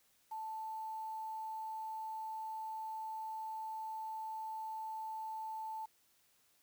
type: tone with quantisation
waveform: sine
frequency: 880 Hz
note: A5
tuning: in tune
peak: -40 dBFS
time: 0.31-5.86 s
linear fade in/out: 10 ms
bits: 10
effects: white hiss -72 dBFS RMS until 6.62 s